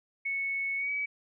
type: tone with pitch glide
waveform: sine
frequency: 2209 to 2278 Hz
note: C#7 to C#7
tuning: -7 to +47 cents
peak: -29 dBFS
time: 0.25-1.06 s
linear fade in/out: 10 ms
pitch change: +54 cents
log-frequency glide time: 0.77-0.91 s
effects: none